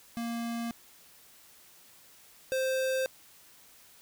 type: tone pair in turn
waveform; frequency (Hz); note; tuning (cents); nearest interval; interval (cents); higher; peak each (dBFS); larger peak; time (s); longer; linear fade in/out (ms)
square; 233.2 / 523.5; A#3 / C5; +1 / +1; octave + major second; 1400; second; -33 / -28; second; 0.17-0.71 / 2.52-3.06; neither; 0
effects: white hiss -57 dBFS RMS until 4.01 s